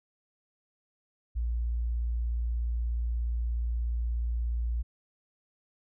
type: tone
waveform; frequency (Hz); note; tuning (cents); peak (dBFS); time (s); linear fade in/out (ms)
sine; 58.4; A#1; +4; -27; 1.35-4.83; 20
effects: none